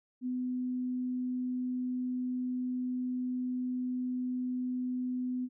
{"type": "tone", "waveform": "sine", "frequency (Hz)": 251.5, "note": "B3", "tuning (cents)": 32, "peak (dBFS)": -31, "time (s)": [0.21, 5.49], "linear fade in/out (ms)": 50, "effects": []}